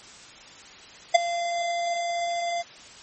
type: tone with ADSR envelope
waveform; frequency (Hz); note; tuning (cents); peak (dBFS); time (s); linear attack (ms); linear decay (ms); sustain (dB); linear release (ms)
square; 689; F5; -24; -10; 1.14-2.63; 13; 14; -16; 25
effects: white hiss -46 dBFS RMS until 3.02 s + MP3 32 kbps